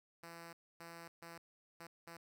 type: tone bursts at uneven times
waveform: 5% pulse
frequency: 168.1 Hz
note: E3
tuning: 34 cents sharp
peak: -39 dBFS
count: 5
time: 0.23-0.53 / 0.8-1.08 / 1.22-1.38 / 1.8-1.87 / 2.07-2.17 s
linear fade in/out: 5 ms
effects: none